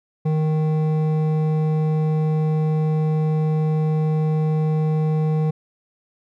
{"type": "tone with hard clipping", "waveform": "sine", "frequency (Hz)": 155.56, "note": "D#3", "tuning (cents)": 0, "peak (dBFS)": -19, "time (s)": [0.25, 5.51], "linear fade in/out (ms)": 10, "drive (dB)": 10, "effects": []}